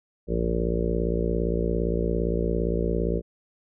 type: harmonic tone with a mistuned harmonic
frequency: 57.5 Hz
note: A#1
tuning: 23 cents flat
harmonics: 1 / 2 / 3 / 4 / 5 / 6 / 7 / 8 / 9 / 10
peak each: -27 / -38 / -29 / -34 / -39 / -32 / -31 / -30 / -38 / -36 dBFS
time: 0.27-3.22 s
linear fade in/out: 50 ms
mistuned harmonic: 2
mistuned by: -110 cents
effects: none